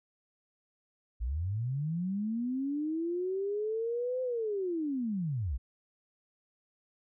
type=linear two-way sweep; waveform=sine; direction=up then down; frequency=51.91 to 516 to 51.91 Hz; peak=-30 dBFS; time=1.2-5.58 s; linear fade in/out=20 ms; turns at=4.22 s; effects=none